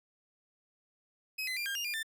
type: tone with pitch steps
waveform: 30% pulse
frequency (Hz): 2546 / 2033 / 2387 / 1606 / 2827 / 2408 / 1784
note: D#7 / B6 / D7 / G6 / F7 / D7 / A6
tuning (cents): +39 / +50 / +28 / +41 / +20 / +43 / +23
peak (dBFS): -31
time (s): 1.38-2.031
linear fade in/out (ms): 10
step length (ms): 93
effects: none